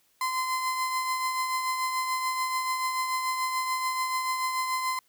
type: tone with tremolo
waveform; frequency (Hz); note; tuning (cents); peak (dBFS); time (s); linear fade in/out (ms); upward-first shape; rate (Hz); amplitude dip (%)
35% pulse; 1031; C6; -26; -23; 0.21-4.99; 2; triangle; 6.9; 45
effects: white hiss -67 dBFS RMS until 5.08 s